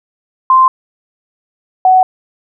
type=tone pair in turn; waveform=sine; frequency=1043 / 746.1 Hz; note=C6 / F#5; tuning=-6 / +14 cents; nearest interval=tritone; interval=580 cents; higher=first; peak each=-4 dBFS; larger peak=neither; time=0.5-0.68 / 1.85-2.03 s; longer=neither; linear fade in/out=2 ms; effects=none